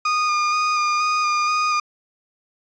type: tone with vibrato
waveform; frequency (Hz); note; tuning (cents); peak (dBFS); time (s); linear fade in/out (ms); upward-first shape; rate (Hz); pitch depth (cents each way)
35% pulse; 1224; D#6; -29; -16; 0.05-1.8; 5; square; 2.1; 14
effects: resampled to 16000 Hz